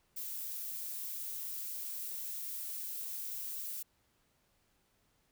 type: noise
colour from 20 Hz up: violet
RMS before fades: -41 dBFS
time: 0.16-3.83 s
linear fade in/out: 10 ms
effects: pink hiss -74 dBFS RMS until 5.31 s